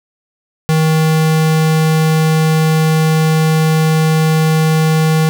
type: tone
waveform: square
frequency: 158.1 Hz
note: D#3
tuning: 28 cents sharp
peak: -10 dBFS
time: 0.69-5.29 s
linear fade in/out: 0 ms
effects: none